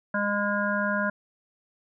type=harmonic tone; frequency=204.3 Hz; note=G#3; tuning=28 cents flat; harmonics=1 / 3 / 5 / 7 / 8; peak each=-29 / -30 / -32 / -29 / -31 dBFS; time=0.14-1.1 s; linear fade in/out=5 ms; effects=none